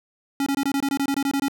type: tone bursts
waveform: square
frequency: 277.2 Hz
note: C#4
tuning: in tune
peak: -21 dBFS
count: 13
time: 0.4-1.483 s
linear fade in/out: 2 ms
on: 63 ms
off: 22 ms
effects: none